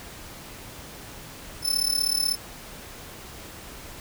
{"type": "tone with amplitude modulation", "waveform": "sawtooth", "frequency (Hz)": 5274, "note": "E8", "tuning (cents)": 0, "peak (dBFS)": -16, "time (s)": [1.62, 2.37], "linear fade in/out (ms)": 50, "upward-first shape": "sine", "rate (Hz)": 36.2, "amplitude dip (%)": 85, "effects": ["pink hiss -42 dBFS RMS until 4 s"]}